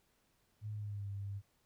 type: tone with pitch glide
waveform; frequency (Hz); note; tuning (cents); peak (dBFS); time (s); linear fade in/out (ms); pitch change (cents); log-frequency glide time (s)
sine; 106.2 to 99.66; G#2 to G2; +39 to +29; -39; 0.61-1.42; 50; -110; 0.72-1.08
effects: pink hiss -75 dBFS RMS until 1.65 s